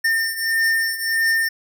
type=beating tone pair; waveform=square; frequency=1810 / 1811.6 Hz; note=A6 / A#6; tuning=+48 / -50 cents; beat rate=1.6 Hz; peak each=-20 / -24 dBFS; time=0.04-1.49 s; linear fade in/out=10 ms; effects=none